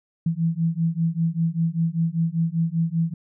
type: beating tone pair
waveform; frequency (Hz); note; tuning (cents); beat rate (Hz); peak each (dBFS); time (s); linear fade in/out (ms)
sine; 162.8 / 167.9; E3 / E3; -21 / +32; 5.1; -23; 0.26-3.14; 5
effects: none